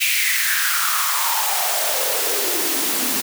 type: noise with high-pass filter sweep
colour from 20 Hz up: white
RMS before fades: -20 dBFS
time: 0-3.22 s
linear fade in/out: 20 ms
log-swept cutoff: 2500 to 220 Hz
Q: 5
effects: none